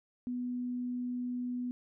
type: tone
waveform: sine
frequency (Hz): 246.9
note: B3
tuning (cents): 0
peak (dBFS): -33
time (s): 0.27-1.71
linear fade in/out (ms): 0
effects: none